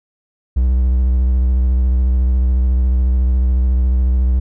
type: tone with vibrato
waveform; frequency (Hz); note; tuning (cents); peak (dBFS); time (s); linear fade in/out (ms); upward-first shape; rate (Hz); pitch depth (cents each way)
triangle; 63; B1; +35; -9; 0.56-4.4; 10; triangle; 14; 66
effects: none